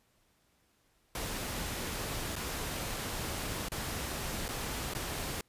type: noise with dropouts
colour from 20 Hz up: pink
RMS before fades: -37 dBFS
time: 1.15-5.41 s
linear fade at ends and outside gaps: 2 ms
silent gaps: 2.356-2.362 / 3.686-3.718 / 4.482-4.488 / 4.937-4.949 s
effects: pink hiss -71 dBFS RMS until 5.48 s + resampled to 32000 Hz